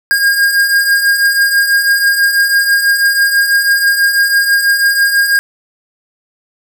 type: beating tone pair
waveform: square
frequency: 1615 / 1621.1 Hz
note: G#6 / G#6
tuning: -49 / -42 cents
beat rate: 6.1 Hz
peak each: -17 / -10 dBFS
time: 0.11-5.39 s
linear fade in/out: 0 ms
effects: none